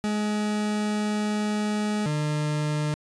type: tone pair in turn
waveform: 40% pulse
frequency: 210.4 / 150.42 Hz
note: G#3 / D3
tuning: +23 / +42 cents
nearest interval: tritone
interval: 581 cents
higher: first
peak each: -23 dBFS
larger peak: neither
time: 0.04-2.06 / 2.06-2.94 s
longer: first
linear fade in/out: 0 ms
effects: resampled to 22050 Hz